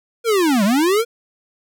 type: linear two-way sweep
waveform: square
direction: down then up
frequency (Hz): 480.8 to 188.7 to 480.8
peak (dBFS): -14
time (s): 0.24-1.05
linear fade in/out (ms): 50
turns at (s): 0.64
effects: none